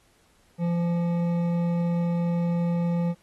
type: tone with hard clipping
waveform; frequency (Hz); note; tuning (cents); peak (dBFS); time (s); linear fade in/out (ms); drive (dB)
triangle; 171.8; F3; -28; -24; 0.58-3.15; 50; 13
effects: pink hiss -63 dBFS RMS until 3.22 s + AAC 32 kbps